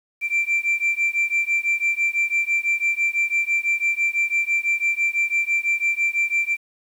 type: beating tone pair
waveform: sine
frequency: 2349 / 2355 Hz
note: D7 / D7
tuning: 0 / +4 cents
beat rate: 6 Hz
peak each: -20 dBFS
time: 0.21-6.57 s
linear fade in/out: 50 ms
effects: tanh soft clip ceiling -15 dBFS + 8-bit